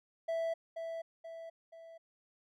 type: tone with echo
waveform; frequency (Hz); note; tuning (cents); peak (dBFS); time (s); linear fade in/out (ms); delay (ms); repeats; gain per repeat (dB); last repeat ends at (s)
triangle; 659.3; E5; 0; -30; 0.28-0.54; 10; 480; 3; -6; 1.98
effects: none